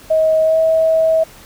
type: tone with pitch glide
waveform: sine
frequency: 634 to 644.3 Hz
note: D#5 to E5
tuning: +32 to -40 cents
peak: -10 dBFS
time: 0.1-1.24 s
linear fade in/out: 10 ms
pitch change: +28 cents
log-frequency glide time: 0.43-0.58 s
effects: pink hiss -41 dBFS RMS until 1.45 s